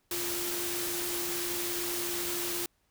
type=tone in noise; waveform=sine; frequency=349 Hz; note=F4; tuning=1 cent flat; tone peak=-37 dBFS; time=0.11-2.66 s; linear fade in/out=2 ms; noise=white; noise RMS=-34 dBFS; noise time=0.11-2.66 s; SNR=-6 dB; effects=pink hiss -73 dBFS RMS until 2.9 s